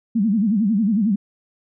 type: tone with vibrato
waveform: sine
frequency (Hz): 211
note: G#3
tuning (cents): +28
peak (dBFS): -15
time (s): 0.15-1.16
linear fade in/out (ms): 10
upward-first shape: sine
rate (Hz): 11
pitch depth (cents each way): 180
effects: none